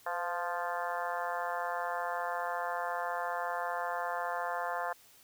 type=harmonic tone with a mistuned harmonic; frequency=174.61 Hz; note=F3; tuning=in tune; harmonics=3 / 4 / 5 / 6 / 7 / 8 / 9 / 10; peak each=-41 / -37 / -40 / -39 / -44 / -43 / -45 / -43 dBFS; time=0.06-4.93 s; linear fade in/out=5 ms; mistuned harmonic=3; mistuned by=-32 cents; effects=white hiss -60 dBFS RMS until 5.23 s